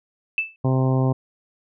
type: tone with exponential decay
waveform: sine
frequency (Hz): 2637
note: E7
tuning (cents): 0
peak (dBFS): -15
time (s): 0.38-0.56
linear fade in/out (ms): 1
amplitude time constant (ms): 38
type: harmonic tone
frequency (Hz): 130.81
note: C3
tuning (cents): 0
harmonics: 1 / 2 / 3 / 4 / 5 / 6 / 7 / 8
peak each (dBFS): -18 / -24 / -28 / -30 / -32 / -34 / -35 / -36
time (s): 0.64-1.13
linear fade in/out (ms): 10
effects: none